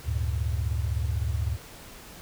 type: tone cluster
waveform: sine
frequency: 73.3 / 97 / 113 Hz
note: D2 / G2 / A2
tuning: -3 / -18 / +47 cents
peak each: -27 / -31 / -31 dBFS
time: 0.04-1.58 s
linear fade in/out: 50 ms
effects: pink hiss -46 dBFS RMS until 2.21 s